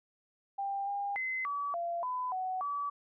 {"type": "tone with pitch steps", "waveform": "sine", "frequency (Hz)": [793, 805, 2050, 1144, 686, 1004, 746, 1147], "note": ["G5", "G5", "C7", "D6", "F5", "B5", "F#5", "D6"], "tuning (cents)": [20, 46, -36, -46, -31, 28, 14, -41], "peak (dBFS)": -32, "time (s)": [0.58, 2.9], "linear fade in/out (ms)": 10, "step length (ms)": 290, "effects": []}